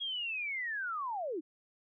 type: linear sweep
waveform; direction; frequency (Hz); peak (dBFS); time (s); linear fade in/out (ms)
sine; down; 3317 to 279.4; -34; 0-1.41; 20
effects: none